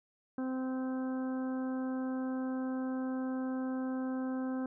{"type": "harmonic tone", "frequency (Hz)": 259.3, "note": "C4", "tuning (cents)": -15, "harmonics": [1, 2, 3, 4, 5, 6], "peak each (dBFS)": [-33, -43, -48, -51, -52, -52], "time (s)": [0.38, 4.66], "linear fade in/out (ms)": 2, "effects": []}